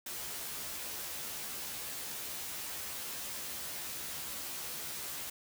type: noise with comb filter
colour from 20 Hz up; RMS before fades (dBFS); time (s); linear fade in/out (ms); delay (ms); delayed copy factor
white; -41; 0.06-5.3; 5; 14; +0.95
effects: none